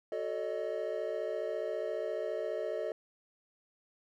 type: chord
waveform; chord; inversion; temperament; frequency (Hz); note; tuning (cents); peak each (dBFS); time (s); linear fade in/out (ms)
triangle; D# half-diminished seventh; first; equal with one note detuned; 370 / 440 / 567.7 / 622.3; F#4 / A4 / C#5 / D#5; 0 / 0 / +41 / 0; -40 / -36 / -38 / -35; 0.12-2.92; 2
effects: none